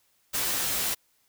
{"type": "noise with comb filter", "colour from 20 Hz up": "white", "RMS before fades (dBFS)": -28, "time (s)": [0.33, 0.95], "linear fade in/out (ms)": 20, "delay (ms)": 13, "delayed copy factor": -0.85, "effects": ["white hiss -68 dBFS RMS until 1.28 s"]}